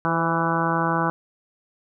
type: harmonic tone with a mistuned harmonic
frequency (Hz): 165.5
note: E3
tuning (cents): +7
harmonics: 1 / 2 / 3 / 4 / 5 / 6 / 7 / 8 / 9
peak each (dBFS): -26 / -28 / -31 / -31 / -28 / -27 / -28 / -30 / -29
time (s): 0.05-1.1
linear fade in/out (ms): 0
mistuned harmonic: 3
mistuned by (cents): +30
effects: none